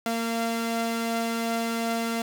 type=tone pair together; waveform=sawtooth; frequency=229.9 / 687 Hz; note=A#3 / F5; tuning=-24 / -29 cents; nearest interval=octave + perfect fifth; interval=1895 cents; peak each=-23 / -27 dBFS; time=0.06-2.22 s; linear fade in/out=2 ms; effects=9-bit